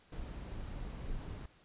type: noise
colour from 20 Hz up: brown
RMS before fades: -42 dBFS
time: 0.12-1.46 s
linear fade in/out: 5 ms
effects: pink hiss -65 dBFS RMS until 1.64 s + resampled to 8000 Hz